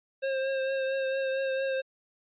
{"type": "tone with vibrato", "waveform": "square", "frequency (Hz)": 534, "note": "C5", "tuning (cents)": 35, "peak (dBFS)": -28, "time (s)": [0.22, 1.82], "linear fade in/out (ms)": 20, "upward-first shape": "triangle", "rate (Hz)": 4.4, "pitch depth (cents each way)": 26, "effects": ["resampled to 8000 Hz"]}